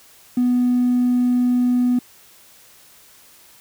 triangle tone, 246.9 Hz, B3, in tune, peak -11 dBFS, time 0.37-1.99 s, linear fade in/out 5 ms, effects tanh soft clip ceiling -11 dBFS + white hiss -49 dBFS RMS until 3.6 s

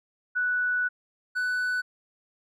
sine / triangle tone pair in turn, 1480 / 1491.2 Hz, F#6 / F#6, 0 / +13 cents, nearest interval unison, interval 13 cents, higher second, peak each -23 dBFS, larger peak neither, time 0.35-0.89 / 1.35-1.82 s, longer first, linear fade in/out 20 ms, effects none

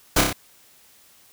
pink noise with echo, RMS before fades -17 dBFS, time 0.16-0.21 s, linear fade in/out 5 ms, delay 30 ms, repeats 4, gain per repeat -3 dB, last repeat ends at 0.33 s, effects white hiss -54 dBFS RMS until 1.32 s

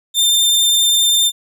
sawtooth tone, 3595 Hz, A7, 36 cents sharp, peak -8 dBFS, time 0.14-1.32 s, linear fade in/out 50 ms, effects none

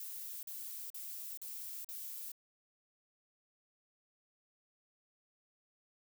violet noise bursts, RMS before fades -45 dBFS, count 5, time 0-2.318 s, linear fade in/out 2 ms, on 430 ms, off 42 ms, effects none

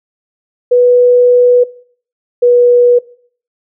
sine tone pair in turn, 491.5 / 486.4 Hz, B4 / B4, -8 / -26 cents, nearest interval unison, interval 18 cents, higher first, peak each -4 dBFS, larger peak neither, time 0.71-1.64 / 2.42-2.99 s, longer first, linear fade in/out 10 ms, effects noise-tail reverb RT60 0.5 s tail -19 dB re dry

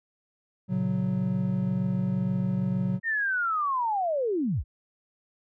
triangle chord, F# major, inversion first, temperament equal, 116.54 / 138.59 / 185 Hz, A#2 / C#3 / F#3, 0 / 0 / 0 cents, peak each -30 / -29 / -24 dBFS, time 0.68-3 s, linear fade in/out 50 ms
sine linear sweep, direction down, 1860 to 36.02 Hz, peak -24 dBFS, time 3.03-4.64 s, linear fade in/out 50 ms
effects none

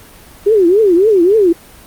sine tone with vibrato, 388 Hz, G4, 18 cents flat, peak -6 dBFS, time 0.46-1.53 s, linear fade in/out 10 ms, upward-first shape triangle, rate 3.6 Hz, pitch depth 290 cents each way, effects pink hiss -39 dBFS RMS until 1.86 s + Opus 32 kbps

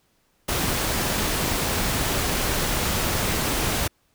pink noise, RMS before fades -24 dBFS, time 0.48-3.88 s, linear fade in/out 10 ms, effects pink hiss -66 dBFS RMS until 4.14 s

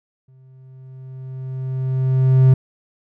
triangle tone with exponential growth, 130.81 Hz, C3, in tune, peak -5 dBFS, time 0.28-2.54 s, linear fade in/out 5 ms, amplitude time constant 490 ms, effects none

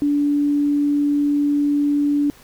sine tone, 289.5 Hz, D4, 25 cents flat, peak -15 dBFS, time 0.02-2.3 s, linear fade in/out 0 ms, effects pink hiss -48 dBFS RMS until 2.43 s

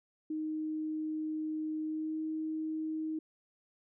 sine tone with pitch glide, 311.1 to 314.5 Hz, D#4 to D#4, 0 to +19 cents, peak -33 dBFS, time 0.3-3.19 s, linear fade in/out 5 ms, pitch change +19 cents, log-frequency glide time 1.83-2.2 s, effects none

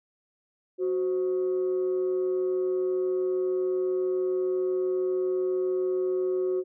sine tone pair together, 369.4 / 523.3 Hz, F#4 / C5, -3 / 0 cents, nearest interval tritone, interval 603 cents, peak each -23 / -34 dBFS, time 0.78-6.64 s, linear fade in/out 50 ms, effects tanh soft clip ceiling -20 dBFS

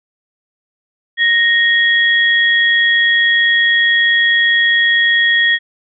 sine tone pair together, 1864.7 / 3323 Hz, A#6 / G#7, 0 / 0 cents, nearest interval minor seventh, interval 1000 cents, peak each -10 / -16 dBFS, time 1.17-5.59 s, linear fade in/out 50 ms, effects none

